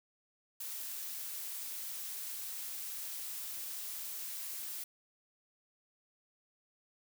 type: noise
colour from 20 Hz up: blue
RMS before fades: -42 dBFS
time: 0.6-4.84 s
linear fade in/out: 5 ms
effects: none